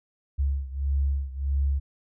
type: beating tone pair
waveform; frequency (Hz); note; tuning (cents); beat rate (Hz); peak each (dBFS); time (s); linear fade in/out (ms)
sine; 68.7 / 70.3; C#2 / C#2; -15 / +25; 1.6; -25 / -28; 0.38-1.8; 20
effects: none